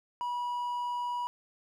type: tone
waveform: triangle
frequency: 972 Hz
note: B5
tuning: 28 cents flat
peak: -29 dBFS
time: 0.21-1.27 s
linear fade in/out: 0 ms
effects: none